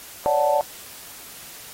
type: chord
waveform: sine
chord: D major seventh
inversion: third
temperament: equal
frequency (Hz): 554.4 / 587.3 / 740 / 880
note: C#5 / D5 / F#5 / A5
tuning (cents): 0 / 0 / 0 / 0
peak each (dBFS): -26 / -20 / -24 / -22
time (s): 0.26-0.61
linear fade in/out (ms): 0
effects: white hiss -41 dBFS RMS until 1.73 s + AAC 48 kbps